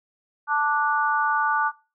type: harmonic tone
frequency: 293.7 Hz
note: D4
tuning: in tune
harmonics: 3 / 4 / 5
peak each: -24 / -24 / -24 dBFS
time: 0.47-1.72 s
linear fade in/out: 50 ms
effects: noise-tail reverb RT60 0.3 s tail -19 dB re dry